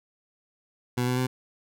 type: tone with pitch steps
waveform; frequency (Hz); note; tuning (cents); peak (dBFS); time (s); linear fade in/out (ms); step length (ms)
20% pulse; 123.4 / 125.56 / 127.75; B2 / B2 / C3; -1 / +29 / -41; -19; 0.97-1.27; 10; 100
effects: none